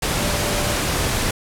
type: tone in noise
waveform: sine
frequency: 587.3 Hz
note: D5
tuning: in tune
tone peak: -29 dBFS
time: 0.19-0.76 s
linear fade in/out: 5 ms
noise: pink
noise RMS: -21 dBFS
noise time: 0.02-1.31 s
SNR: -11 dB
effects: low-pass 12000 Hz 12 dB/octave